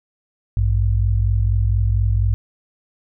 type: tone pair together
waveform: sine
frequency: 56.46 / 100.7 Hz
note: A1 / G2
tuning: +45 / +47 cents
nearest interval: minor seventh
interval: 1002 cents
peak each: -17 dBFS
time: 0.57-2.34 s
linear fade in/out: 0 ms
effects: none